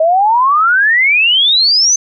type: exponential sweep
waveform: sine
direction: up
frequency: 622.3 to 6272 Hz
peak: -7 dBFS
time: 0-1.96 s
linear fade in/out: 5 ms
effects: none